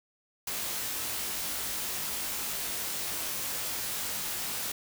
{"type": "noise with comb filter", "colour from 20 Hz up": "white", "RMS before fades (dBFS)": -34, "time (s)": [0.47, 4.72], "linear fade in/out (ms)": 5, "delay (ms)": 20, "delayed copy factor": 0.6, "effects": []}